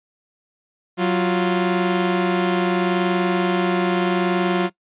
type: tone pair together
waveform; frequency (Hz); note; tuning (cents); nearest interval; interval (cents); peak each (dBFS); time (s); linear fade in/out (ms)
sawtooth; 184.88 / 349; F#3 / F4; -1 / -1; major seventh; 1100; -16; 0.97-4.7; 50
effects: noise-tail reverb RT60 0.1 s tail -20 dB re dry + resampled to 8000 Hz